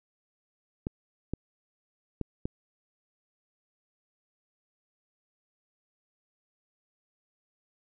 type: clicks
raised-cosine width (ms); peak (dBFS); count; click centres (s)
3; -18; 4; 0.869 / 1.336 / 2.213 / 2.455
effects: none